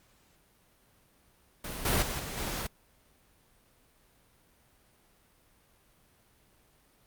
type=noise with level steps; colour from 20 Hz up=pink; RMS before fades=-38 / -27 / -35 / -39 / -35 dBFS; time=1.64-2.67 s; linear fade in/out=5 ms; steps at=1.85 / 2.02 / 2.19 / 2.37 s; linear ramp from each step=5 ms; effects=pink hiss -65 dBFS RMS until 7.06 s + Opus 48 kbps